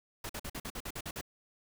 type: noise bursts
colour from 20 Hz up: pink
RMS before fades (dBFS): -40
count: 10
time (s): 0.24-1.212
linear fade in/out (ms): 5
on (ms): 54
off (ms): 48
effects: none

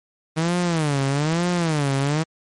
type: tone with vibrato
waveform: sawtooth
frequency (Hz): 155.56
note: D#3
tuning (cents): 0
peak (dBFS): -15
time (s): 0.36-2.24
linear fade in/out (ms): 20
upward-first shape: sine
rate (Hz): 1.1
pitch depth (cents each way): 230
effects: MP3 48 kbps

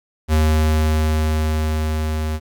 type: tone with level ramp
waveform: square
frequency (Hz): 77.78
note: D#2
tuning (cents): 0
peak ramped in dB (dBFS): -13 to -21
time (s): 0.28-2.4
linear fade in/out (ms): 50
effects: 9-bit

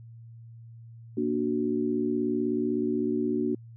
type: chord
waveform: sine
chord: Bb augmented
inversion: none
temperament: equal with one note detuned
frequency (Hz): 234.4 / 293.7 / 370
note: Bb3 / D4 / F#4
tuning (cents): +10 / 0 / 0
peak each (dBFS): -29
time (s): 1.17-3.55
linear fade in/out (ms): 5
effects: added 115 Hz sine -44 dBFS peak until 3.76 s

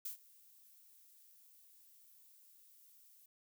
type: noise with ADSR envelope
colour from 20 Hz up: violet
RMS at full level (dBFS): -41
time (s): 0.05-3.26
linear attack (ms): 6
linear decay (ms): 110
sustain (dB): -23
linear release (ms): 5
effects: none

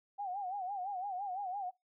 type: tone with vibrato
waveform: sine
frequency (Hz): 769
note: G5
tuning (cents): -33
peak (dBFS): -36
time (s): 0.18-1.71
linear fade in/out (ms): 20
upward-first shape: sine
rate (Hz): 5.9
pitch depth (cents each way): 120
effects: noise-tail reverb RT60 0.2 s tail -23 dB re dry

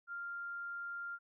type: tone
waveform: sine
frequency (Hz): 1395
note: F6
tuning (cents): -2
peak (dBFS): -40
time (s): 0.07-1.19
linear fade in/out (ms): 50
effects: none

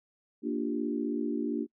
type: chord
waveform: sine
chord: G minor seventh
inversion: first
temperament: equal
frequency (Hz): 233.1 / 293.7 / 349.2 / 392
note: Bb3 / D4 / F4 / G4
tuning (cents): 0 / 0 / 0 / 0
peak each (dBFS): -33 / -32 / -36 / -38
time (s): 0.42-1.67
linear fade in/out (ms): 50
effects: noise-tail reverb RT60 0.1 s tail -25 dB re dry

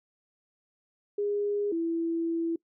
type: tone pair in turn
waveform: sine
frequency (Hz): 410 / 332.2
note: G#4 / E4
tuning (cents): -22 / +13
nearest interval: major third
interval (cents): 365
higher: first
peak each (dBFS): -26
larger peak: neither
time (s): 1.18-1.72 / 1.72-2.56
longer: second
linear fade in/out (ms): 5
effects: noise-tail reverb RT60 0.1 s tail -22 dB re dry

